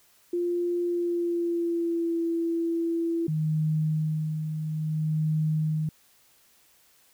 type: tone with pitch glide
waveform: sine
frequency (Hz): 349.2 to 334.2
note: F4 to E4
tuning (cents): 0 to +24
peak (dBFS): -24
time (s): 0.33-3.27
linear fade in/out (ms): 5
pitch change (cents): -76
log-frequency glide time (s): 0.82-2.2
type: tone with tremolo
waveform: sine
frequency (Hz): 155.56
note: D#3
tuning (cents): 0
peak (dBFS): -22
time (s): 3.28-5.89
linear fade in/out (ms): 2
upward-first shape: sine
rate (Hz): 0.59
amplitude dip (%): 50
effects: white hiss -61 dBFS RMS until 7.13 s